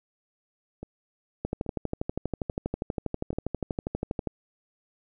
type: two click trains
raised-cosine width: 2 ms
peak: -24 / -15 dBFS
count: 4 / 36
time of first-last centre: 0.83-3.33 / 1.45-4.273 s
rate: 1.2 / 12.4 Hz
effects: none